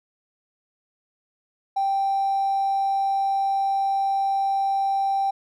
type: tone with hard clipping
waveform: triangle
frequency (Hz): 784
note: G5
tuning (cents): 0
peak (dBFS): -20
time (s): 1.76-5.31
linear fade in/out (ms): 10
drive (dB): 3
effects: none